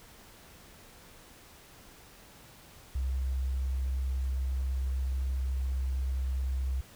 sine tone, 65.41 Hz, C2, in tune, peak -28 dBFS, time 2.95-6.81 s, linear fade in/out 5 ms, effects pink hiss -54 dBFS RMS until 6.95 s

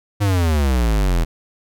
square exponential sweep, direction down, 105.2 to 39.77 Hz, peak -15 dBFS, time 0.2-1.25 s, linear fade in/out 20 ms, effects none

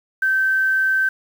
sine tone, 1549 Hz, G6, 21 cents flat, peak -15 dBFS, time 0.22-1.09 s, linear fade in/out 5 ms, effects 7-bit

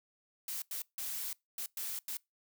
blue noise bursts at uneven times, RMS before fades -39 dBFS, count 6, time 0.48-0.62 / 0.71-0.82 / 0.98-1.33 / 1.58-1.66 / 1.77-1.99 / 2.08-2.17 s, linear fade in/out 2 ms, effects noise-tail reverb RT60 0.2 s tail -24 dB re dry

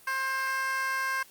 15% pulse tone with high-pass filter, 530 Hz, C5, 22 cents sharp, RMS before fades -30 dBFS, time 0.07-1.23 s, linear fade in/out 5 ms, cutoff 1300 Hz, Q 4.2, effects white hiss -55 dBFS RMS until 1.3 s + Opus 32 kbps

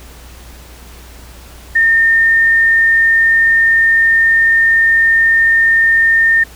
sine tone, 1819 Hz, A#6, 43 cents flat, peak -7 dBFS, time 1.75-6.44 s, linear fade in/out 10 ms, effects added 60 Hz sine -35 dBFS peak until 6.55 s + pink hiss -39 dBFS RMS until 6.55 s

